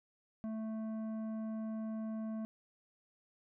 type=tone with tanh clipping; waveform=triangle; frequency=220 Hz; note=A3; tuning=in tune; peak=-39 dBFS; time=0.44-2.45 s; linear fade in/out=0 ms; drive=14 dB; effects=none